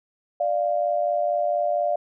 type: tone pair together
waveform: sine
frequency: 592 / 696.3 Hz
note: D5 / F5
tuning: +14 / -5 cents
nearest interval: minor third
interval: 281 cents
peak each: -23 dBFS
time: 0.4-1.96 s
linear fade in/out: 5 ms
effects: none